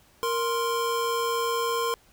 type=tone pair together; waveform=square; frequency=466.2 / 1046.6 Hz; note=A#4 / C6; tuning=0 / 0 cents; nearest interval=octave + major second; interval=1400 cents; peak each=-28 dBFS; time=0.23-1.94 s; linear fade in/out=0 ms; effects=pink hiss -59 dBFS RMS until 2.12 s